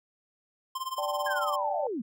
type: tone with tremolo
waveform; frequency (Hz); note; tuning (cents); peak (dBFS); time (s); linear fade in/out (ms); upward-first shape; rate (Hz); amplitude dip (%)
square; 1046.5; C6; 0; -30; 0.75-1.56; 5; sine; 18; 85
type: chord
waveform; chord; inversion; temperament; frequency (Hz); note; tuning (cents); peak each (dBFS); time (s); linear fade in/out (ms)
sine; D suspended fourth; none; equal with one note detuned; 587.3 / 779.5 / 880; D5 / G5 / A5; 0 / -10 / 0; -32 / -34 / -36; 0.98-1.87; 2
type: linear sweep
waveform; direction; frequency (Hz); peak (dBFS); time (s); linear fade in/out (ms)
sine; down; 1661.2 to 199.4; -30; 1.26-2.02; 10
effects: none